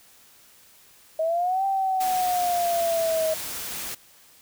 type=linear two-way sweep; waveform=sine; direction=up then down; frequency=630 to 784 to 630 Hz; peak=-21 dBFS; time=1.19-3.34 s; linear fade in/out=5 ms; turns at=1.65 s
type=noise; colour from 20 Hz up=white; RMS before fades=-33 dBFS; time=2-3.95 s; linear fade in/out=10 ms
effects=white hiss -54 dBFS RMS until 4.41 s